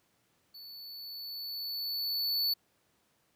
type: tone with level ramp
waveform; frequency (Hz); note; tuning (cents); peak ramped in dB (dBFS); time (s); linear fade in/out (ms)
square; 4462; C#8; +11; -47 to -27; 0.54-2.54; 10
effects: pink hiss -72 dBFS RMS until 3.35 s + high-pass 100 Hz 12 dB/octave

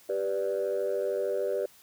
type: chord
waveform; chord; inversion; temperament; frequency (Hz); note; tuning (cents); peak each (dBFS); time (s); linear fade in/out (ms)
sine; G major; none; equal; 392 / 493.9 / 587.3; G4 / B4 / D5; 0 / 0 / 0; -30; 0.09-1.66; 5
effects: tanh soft clip ceiling -21 dBFS + white hiss -57 dBFS RMS until 1.82 s

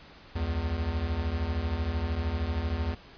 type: beating tone pair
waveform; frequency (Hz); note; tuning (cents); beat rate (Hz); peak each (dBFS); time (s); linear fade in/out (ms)
square; 69.7 / 82.7; C#2 / E2; +10 / +6; 13; -33 / -30; 0.35-2.95; 10
effects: pink hiss -51 dBFS RMS until 3.17 s + resampled to 11025 Hz

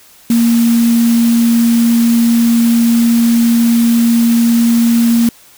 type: tone in noise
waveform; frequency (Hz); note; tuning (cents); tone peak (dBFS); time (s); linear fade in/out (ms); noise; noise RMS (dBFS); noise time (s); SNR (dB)
sine; 233.1; A#3; 0; -7; 0.3-5.29; 2; white; -24; 0.3-5.29; +14
effects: white hiss -43 dBFS RMS until 5.57 s

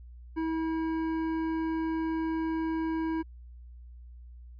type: tone with hard clipping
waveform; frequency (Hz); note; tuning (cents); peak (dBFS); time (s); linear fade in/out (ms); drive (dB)
sine; 322.7; E4; -37; -30; 0.36-3.23; 20; 11
effects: added 60 Hz sine -45 dBFS peak until 4.59 s + resampled to 11025 Hz

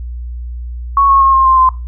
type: tone with pitch steps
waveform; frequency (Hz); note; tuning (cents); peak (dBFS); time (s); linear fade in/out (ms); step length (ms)
sine; 1108.7 / 1094.1 / 1079.6 / 1065.4 / 1051.3 / 1037.4; C#6 / C#6 / C#6 / C6 / C6 / C6; 0 / -23 / -46 / +31 / +8 / -15; -6; 0.97-1.69; 2; 120
effects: noise-tail reverb RT60 0.3 s tail -20 dB re dry + added 60 Hz sine -21 dBFS peak until 1.87 s

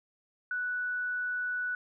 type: tone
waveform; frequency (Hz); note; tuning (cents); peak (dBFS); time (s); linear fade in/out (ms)
sine; 1480; F#6; 0; -30; 0.51-1.75; 2
effects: none

